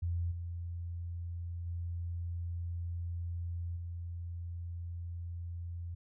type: tone with level steps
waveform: sine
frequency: 85.9 Hz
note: F2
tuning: 28 cents flat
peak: -31 / -37 / -35 / -38 dBFS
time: 0.02-5.95 s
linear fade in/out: 10 ms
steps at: 0.31 / 1.66 / 3.76 s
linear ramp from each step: 10 ms
effects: none